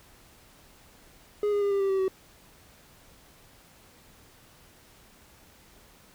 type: tone with pitch steps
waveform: triangle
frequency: 415.3 / 409.1 / 403 / 397 / 391.1 / 385.3 / 379.5 Hz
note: G#4 / G#4 / G4 / G4 / G4 / G4 / F#4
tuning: 0 / -26 / +48 / +22 / -4 / -30 / +44 cents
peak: -21 dBFS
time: 1.43-2.081 s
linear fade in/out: 2 ms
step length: 93 ms
effects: pink hiss -56 dBFS RMS until 6.14 s